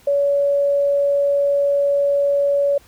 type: tone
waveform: sine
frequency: 566 Hz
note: C#5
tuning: 36 cents sharp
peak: -14 dBFS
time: 0.07-2.78 s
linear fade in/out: 5 ms
effects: pink hiss -51 dBFS RMS until 2.87 s